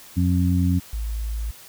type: harmonic tone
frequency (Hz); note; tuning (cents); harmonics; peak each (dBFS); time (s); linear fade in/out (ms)
89.6; F2; +45; 1 / 2 / 3; -19 / -22 / -24; 0.16-0.8; 20
type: tone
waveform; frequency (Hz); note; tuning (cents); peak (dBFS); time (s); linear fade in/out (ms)
sine; 55; A1; 0; -24; 0.93-1.51; 5
effects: white hiss -45 dBFS RMS until 1.68 s